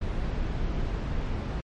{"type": "noise", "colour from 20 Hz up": "brown", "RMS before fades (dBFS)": -29, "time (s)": [0.01, 1.61], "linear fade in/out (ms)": 10, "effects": ["low-pass 4000 Hz 12 dB/octave", "MP3 48 kbps"]}